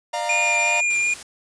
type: chord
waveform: 45% pulse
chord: Bb major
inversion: first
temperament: equal with one note detuned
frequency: 600.7 / 698.5 / 932.3 Hz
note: D5 / F5 / Bb5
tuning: +39 / 0 / 0 cents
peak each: -29 / -27 / -27 dBFS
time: 0.13-0.81 s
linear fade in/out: 10 ms
type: tone with vibrato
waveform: square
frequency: 2414 Hz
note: D7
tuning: 47 cents sharp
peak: -19 dBFS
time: 0.29-1.14 s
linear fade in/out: 5 ms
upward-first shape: sine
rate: 2.6 Hz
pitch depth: 12 cents each way
type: noise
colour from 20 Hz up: white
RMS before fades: -37 dBFS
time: 0.9-1.23 s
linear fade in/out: 5 ms
effects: resampled to 22050 Hz